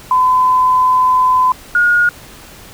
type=tone pair in turn; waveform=sine; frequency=1015 / 1435.4 Hz; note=B5 / F6; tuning=+47 / +47 cents; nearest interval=tritone; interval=600 cents; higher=second; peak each=-8 dBFS; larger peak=neither; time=0.11-1.52 / 1.75-2.09 s; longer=first; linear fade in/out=2 ms; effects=pink hiss -37 dBFS RMS until 2.73 s